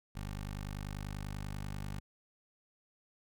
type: tone with notch filter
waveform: 15% pulse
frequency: 50.2 Hz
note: G1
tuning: 42 cents sharp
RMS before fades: -41 dBFS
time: 0.15-2 s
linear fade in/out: 10 ms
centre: 480 Hz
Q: 1.9
effects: none